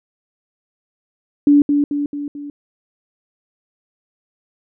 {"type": "tone with echo", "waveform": "sine", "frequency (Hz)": 288.9, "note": "D4", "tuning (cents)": -28, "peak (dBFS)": -7, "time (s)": [1.47, 1.62], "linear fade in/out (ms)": 2, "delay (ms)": 220, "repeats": 4, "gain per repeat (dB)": -5, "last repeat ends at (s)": 2.5, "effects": []}